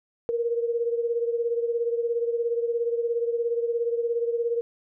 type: beating tone pair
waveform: sine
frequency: 466.2 / 483.2 Hz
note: A#4 / B4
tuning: 0 / -38 cents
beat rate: 17 Hz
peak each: -24 / -30 dBFS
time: 0.29-4.61 s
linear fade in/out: 0 ms
effects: none